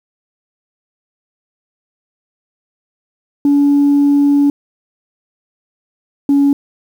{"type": "tone pair in turn", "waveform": "sine", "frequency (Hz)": [285.2, 281.6], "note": ["C#4", "C#4"], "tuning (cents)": [49, 27], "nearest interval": "unison", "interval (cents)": 22, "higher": "first", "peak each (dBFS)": -6, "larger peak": "neither", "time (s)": [[3.45, 4.5], [6.29, 6.53]], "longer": "first", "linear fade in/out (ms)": 2, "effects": ["tanh soft clip ceiling -5 dBFS", "7-bit"]}